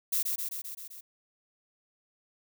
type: noise with echo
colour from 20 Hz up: violet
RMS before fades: -28 dBFS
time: 0.12-0.23 s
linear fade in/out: 10 ms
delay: 130 ms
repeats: 6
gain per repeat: -3 dB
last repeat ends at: 1.01 s
effects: none